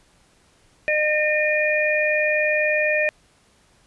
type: harmonic tone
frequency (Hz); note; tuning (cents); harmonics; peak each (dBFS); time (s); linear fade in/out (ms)
608; D#5; -40; 1 / 3 / 4; -21 / -23 / -22; 0.88-3.09; 0
effects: pink hiss -58 dBFS RMS until 3.86 s + resampled to 24000 Hz